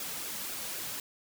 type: noise with flanger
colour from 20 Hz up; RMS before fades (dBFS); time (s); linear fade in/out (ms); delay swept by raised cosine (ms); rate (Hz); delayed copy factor
white; -38; 0-1; 2; 0.96 to 2.96; 3.9; -0.55
effects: none

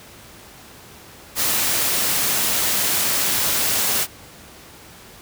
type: noise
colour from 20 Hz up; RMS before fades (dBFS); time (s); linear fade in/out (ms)
white; -20; 1.35-4.07; 50
effects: pink hiss -43 dBFS RMS until 5.21 s + high-pass 60 Hz 12 dB/octave

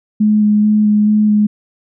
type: tone with vibrato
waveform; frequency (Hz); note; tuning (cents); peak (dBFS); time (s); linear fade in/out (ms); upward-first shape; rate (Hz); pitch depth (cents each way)
sine; 211; G#3; +28; -8; 0.2-1.47; 10; square; 2.3; 10
effects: none

